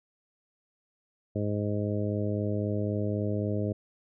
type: harmonic tone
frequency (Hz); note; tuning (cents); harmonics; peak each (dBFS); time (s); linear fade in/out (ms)
103.83; G#2; 0; 1 / 2 / 3 / 4 / 5 / 6; -30 / -33 / -35 / -36 / -37 / -38; 1.35-3.73; 10
effects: none